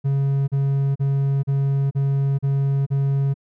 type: tone bursts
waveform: triangle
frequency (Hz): 138.2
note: C#3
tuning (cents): -5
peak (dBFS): -15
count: 7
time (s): 0.04-3.342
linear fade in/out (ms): 20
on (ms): 440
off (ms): 37
effects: none